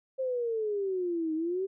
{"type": "exponential two-way sweep", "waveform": "sine", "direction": "down then up", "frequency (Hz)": [533, 311.1, 393.9], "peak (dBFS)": -28, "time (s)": [0.18, 1.67], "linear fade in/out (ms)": 20, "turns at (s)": 1.34, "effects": []}